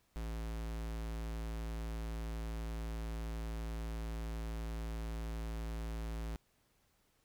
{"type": "tone", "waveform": "square", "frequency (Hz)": 55.5, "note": "A1", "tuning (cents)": 16, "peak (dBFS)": -39, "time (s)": [0.16, 6.36], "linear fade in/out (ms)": 0, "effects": ["pink hiss -74 dBFS RMS until 7.24 s"]}